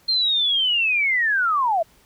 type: linear sweep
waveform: sine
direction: down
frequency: 4220 to 624 Hz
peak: -17 dBFS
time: 0.08-1.83 s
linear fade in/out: 10 ms
effects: pink hiss -56 dBFS RMS until 2.05 s